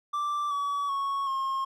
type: tone with pitch steps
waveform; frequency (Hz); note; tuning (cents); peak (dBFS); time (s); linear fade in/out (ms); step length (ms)
triangle; 1173 / 1138.9 / 1105.9 / 1073.8; D6 / C#6 / C#6 / C6; -2 / +46 / -4 / +45; -25; 0.13-1.65; 10; 380
effects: none